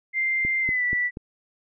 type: tone with pitch glide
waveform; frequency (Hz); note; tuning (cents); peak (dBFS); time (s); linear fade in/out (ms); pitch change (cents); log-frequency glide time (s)
sine; 2093 to 1964.2; C7 to B6; 0 to -10; -21; 0.13-1.11; 50; -110; 0.61-0.84
type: click train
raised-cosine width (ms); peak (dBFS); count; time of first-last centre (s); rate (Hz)
3; -20; 4; 0.45-1.171; 4.16
effects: none